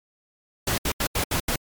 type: noise bursts at uneven times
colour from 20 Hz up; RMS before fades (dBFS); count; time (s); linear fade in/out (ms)
pink; -24; 6; 0.67-0.78 / 0.85-0.92 / 1-1.07 / 1.15-1.24 / 1.31-1.4 / 1.48-1.56; 5
effects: MP3 96 kbps